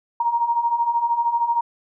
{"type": "beating tone pair", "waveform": "sine", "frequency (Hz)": [929, 942], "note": ["A#5", "A#5"], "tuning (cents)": [-6, 18], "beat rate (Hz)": 13, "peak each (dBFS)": [-24, -19], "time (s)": [0.2, 1.61], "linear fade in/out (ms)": 5, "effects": []}